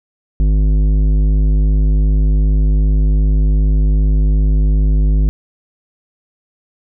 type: tone with tanh clipping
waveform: sine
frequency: 51.3 Hz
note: G#1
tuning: 21 cents flat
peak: -11 dBFS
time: 0.4-5.29 s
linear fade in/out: 0 ms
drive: 12 dB
effects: none

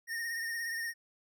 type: tone with vibrato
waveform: square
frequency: 1844 Hz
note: A#6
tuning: 19 cents flat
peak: -35 dBFS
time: 0.07-0.94 s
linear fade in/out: 50 ms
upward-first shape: triangle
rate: 17 Hz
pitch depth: 45 cents each way
effects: none

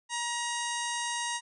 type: harmonic tone with a mistuned harmonic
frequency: 949 Hz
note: A#5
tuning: 31 cents sharp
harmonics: 1 / 2 / 3 / 4 / 5 / 6 / 7 / 8 / 9 / 10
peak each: -35 / -37 / -40 / -40 / -47 / -42 / -40 / -45 / -42 / -48 dBFS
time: 0.09-1.41 s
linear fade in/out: 50 ms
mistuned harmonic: 7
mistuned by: -54 cents
effects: none

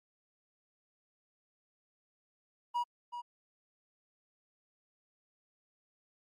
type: tone with echo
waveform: triangle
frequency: 962 Hz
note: B5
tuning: 46 cents flat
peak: -28 dBFS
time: 2.74-2.84 s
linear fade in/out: 20 ms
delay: 380 ms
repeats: 1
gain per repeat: -9 dB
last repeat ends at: 3.22 s
effects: Opus 32 kbps

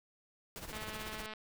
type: noise with tremolo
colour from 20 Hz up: pink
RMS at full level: -43 dBFS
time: 0.56-1.26 s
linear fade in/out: 0 ms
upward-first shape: sine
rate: 16 Hz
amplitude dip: 70%
type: click train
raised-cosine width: 0.3 ms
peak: -29 dBFS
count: 132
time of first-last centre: 0.73-1.336 s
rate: 216 Hz
effects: none

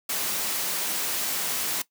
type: high-pass noise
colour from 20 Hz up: white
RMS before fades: -28 dBFS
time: 0.09-1.82 s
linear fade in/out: 5 ms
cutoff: 160 Hz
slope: 12 dB/octave
effects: noise-tail reverb RT60 0.1 s tail -18 dB re dry

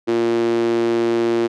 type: tone with high-pass filter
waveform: sawtooth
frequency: 116.3 Hz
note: A#2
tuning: 4 cents flat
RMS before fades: -18 dBFS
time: 0.07-1.48 s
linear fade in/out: 20 ms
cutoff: 320 Hz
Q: 7.7
effects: low-pass 5000 Hz 12 dB/octave

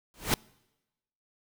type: noise with exponential growth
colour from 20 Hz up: pink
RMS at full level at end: -22 dBFS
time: 0.14-0.34 s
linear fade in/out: 0 ms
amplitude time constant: 42 ms
effects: noise-tail reverb RT60 1.0 s tail -26 dB re dry

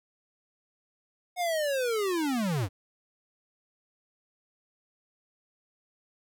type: linear sweep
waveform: square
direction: down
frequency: 730 to 83.7 Hz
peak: -27 dBFS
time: 1.36-2.69 s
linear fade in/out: 50 ms
effects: none

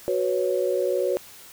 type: chord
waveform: sine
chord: F# suspended fourth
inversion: none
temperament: equal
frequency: 370 / 493.9 / 554.4 Hz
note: F#4 / B4 / C#5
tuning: 0 / 0 / 0 cents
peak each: -25 / -26 / -25 dBFS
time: 0.08-1.17 s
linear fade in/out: 0 ms
effects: white hiss -46 dBFS RMS until 1.52 s

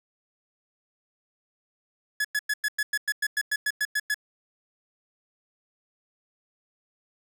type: tone bursts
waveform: 45% pulse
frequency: 1700 Hz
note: G#6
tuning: 40 cents sharp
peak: -23 dBFS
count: 14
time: 2.2-4.144 s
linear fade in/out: 5 ms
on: 46 ms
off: 100 ms
effects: 9-bit

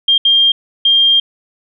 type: tone bursts at uneven times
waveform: sine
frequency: 3203 Hz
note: G7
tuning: 37 cents sharp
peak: -7 dBFS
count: 3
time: 0.08-0.18 / 0.25-0.52 / 0.85-1.2 s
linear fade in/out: 5 ms
effects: none

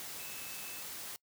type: tone in noise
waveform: sine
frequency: 2612 Hz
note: E7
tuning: 17 cents flat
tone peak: -51 dBFS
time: 0.19-0.82 s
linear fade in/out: 0 ms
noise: white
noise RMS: -44 dBFS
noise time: 0-1.16 s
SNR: -10 dB
effects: noise-tail reverb RT60 0.1 s tail -24 dB re dry + high-pass 80 Hz 12 dB/octave

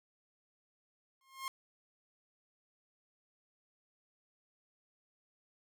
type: tone with exponential growth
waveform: sawtooth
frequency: 1068 Hz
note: C6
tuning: 35 cents sharp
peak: -31 dBFS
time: 1.21-1.48 s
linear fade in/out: 1 ms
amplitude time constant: 58 ms
effects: none

